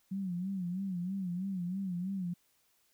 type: tone with vibrato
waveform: sine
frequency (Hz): 185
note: F#3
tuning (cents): 0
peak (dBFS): -33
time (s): 0.11-2.34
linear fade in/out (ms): 10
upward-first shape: sine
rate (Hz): 3.1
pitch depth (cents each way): 110
effects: white hiss -72 dBFS RMS until 2.93 s